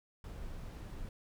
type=noise; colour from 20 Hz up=brown; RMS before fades=-44 dBFS; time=0.24-1.09 s; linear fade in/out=2 ms; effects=none